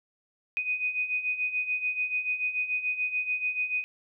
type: beating tone pair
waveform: sine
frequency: 2489 / 2495.9 Hz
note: D#7 / D#7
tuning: 0 / +5 cents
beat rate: 6.9 Hz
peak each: -33 / -28 dBFS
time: 0.57-3.84 s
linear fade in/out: 0 ms
effects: none